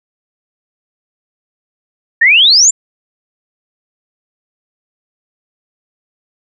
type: exponential sweep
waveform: sine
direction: up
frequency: 1762 to 7459 Hz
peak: -4 dBFS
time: 2.21-2.71 s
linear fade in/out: 10 ms
effects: none